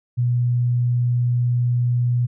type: tone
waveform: sine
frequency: 121.9 Hz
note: B2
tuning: 22 cents flat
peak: -16 dBFS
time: 0.17-2.27 s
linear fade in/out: 20 ms
effects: none